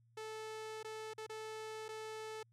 sawtooth tone with dropouts, 436.7 Hz, A4, 13 cents flat, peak -40 dBFS, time 0.17-2.43 s, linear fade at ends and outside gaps 5 ms, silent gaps 0.83-0.845 / 1.136-1.179 / 1.266-1.295 / 1.883-1.888 s, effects added 116 Hz sine -67 dBFS peak until 2.52 s + low-pass 9000 Hz 12 dB/octave

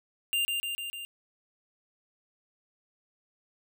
square tone with echo, 2794 Hz, F7, in tune, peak -26 dBFS, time 0.33-0.45 s, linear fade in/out 0 ms, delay 150 ms, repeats 4, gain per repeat -3 dB, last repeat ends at 1.05 s, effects none

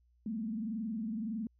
sine tone with frequency modulation, 220 Hz, A3, in tune, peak -34 dBFS, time 0.26-1.47 s, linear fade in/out 2 ms, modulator 21.7 Hz, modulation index 0.84, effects added 60 Hz sine -66 dBFS peak until 1.59 s

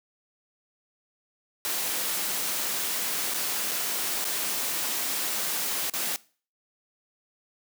white noise with dropouts, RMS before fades -29 dBFS, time 1.65-6.16 s, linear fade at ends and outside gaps 0 ms, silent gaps 3.338-3.344 / 3.712-3.716 / 4.243-4.251 / 5.898-5.937 s, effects noise-tail reverb RT60 0.4 s tail -21 dB re dry + high-pass 200 Hz 12 dB/octave

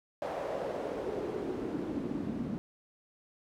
pink noise with band-pass filter sweep, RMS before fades -36 dBFS, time 0.22-2.58 s, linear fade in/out 0 ms, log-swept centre 640 to 220 Hz, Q 2.8, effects none

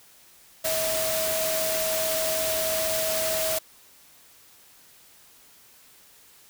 sine tone in noise, 640 Hz, D#5, 49 cents sharp, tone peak -27 dBFS, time 0.64-3.59 s, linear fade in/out 10 ms, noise white, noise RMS -28 dBFS, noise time 0.64-3.59 s, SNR -2 dB, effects white hiss -54 dBFS RMS until 6.49 s

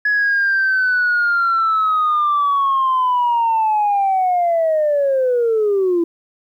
sine linear sweep, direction down, 1692 to 332.1 Hz, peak -12 dBFS, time 0.05-6.04 s, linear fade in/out 5 ms, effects tanh soft clip ceiling -10 dBFS + 9-bit

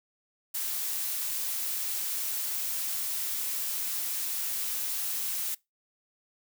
blue noise, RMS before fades -32 dBFS, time 0.54-5.55 s, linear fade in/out 10 ms, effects noise-tail reverb RT60 0.2 s tail -23 dB re dry

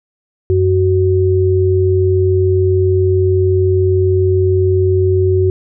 sine tone pair together, 93.3 / 373.2 Hz, F#2 / F#4, +15 / +15 cents, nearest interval 2 octaves, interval 2400 cents, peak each -12 dBFS, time 0.5-5.5 s, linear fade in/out 0 ms, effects none

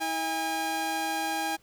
sawtooth tone pair together, 322 / 812 Hz, E4 / G#5, -41 / -39 cents, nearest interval octave + major third, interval 1602 cents, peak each -31 / -25 dBFS, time 0-1.57 s, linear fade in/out 20 ms, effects pink hiss -63 dBFS RMS until 1.62 s

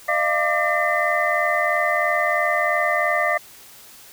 sine tone cluster, 608 / 691 / 1181 / 1813 / 2027 Hz, D#5 / F5 / D6 / A#6 / B6, -40 / -19 / +9 / -49 / +45 cents, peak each -24 dBFS, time 0.08-3.38 s, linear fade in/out 10 ms, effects white hiss -45 dBFS RMS until 4.12 s

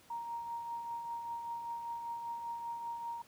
sine tone with tremolo, 935 Hz, A#5, 5 cents sharp, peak -36 dBFS, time 0.1-3.22 s, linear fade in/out 5 ms, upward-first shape triangle, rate 5.1 Hz, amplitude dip 45%, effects pink hiss -62 dBFS RMS until 3.27 s + high-pass 80 Hz 12 dB/octave

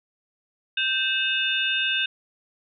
sine tone cluster, 1562 / 2613 / 2866 / 3599 Hz, G6 / E7 / F7 / A7, -7 / -16 / +44 / +38 cents, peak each -27 dBFS, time 0.77-2.06 s, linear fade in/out 5 ms, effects none

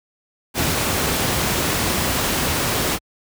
pink noise, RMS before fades -20 dBFS, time 0.54-2.99 s, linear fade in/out 50 ms, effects high-pass 60 Hz 12 dB/octave

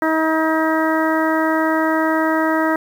harmonic tone, 318.2 Hz, D#4, 39 cents sharp, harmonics 1 / 2 / 3 / 4 / 5 / 6, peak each -18 / -21 / -23 / -24 / -25 / -26 dBFS, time 0.02-2.76 s, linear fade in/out 2 ms, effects 7-bit

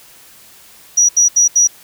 sine tone bursts, 5810 Hz, F#8, 32 cents flat, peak -6 dBFS, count 4, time 0.97-1.675 s, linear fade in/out 10 ms, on 120 ms, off 75 ms, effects tanh soft clip ceiling -3 dBFS + white hiss -43 dBFS RMS until 1.83 s

